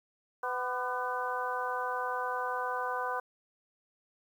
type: harmonic tone with a mistuned harmonic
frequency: 250.7 Hz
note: B3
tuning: 26 cents sharp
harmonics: 2 / 3 / 4 / 5 / 6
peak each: -38 / -38 / -35 / -39 / -38 dBFS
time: 0.43-3.2 s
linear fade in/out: 5 ms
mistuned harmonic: 5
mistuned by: -67 cents
effects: 10-bit